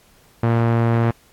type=tone with low-pass filter; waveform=sawtooth; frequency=116.1 Hz; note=A#2; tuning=7 cents flat; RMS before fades=-17 dBFS; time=0.43-1.11 s; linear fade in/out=5 ms; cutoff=1500 Hz; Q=0.83; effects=pink hiss -54 dBFS RMS until 1.32 s + AAC 64 kbps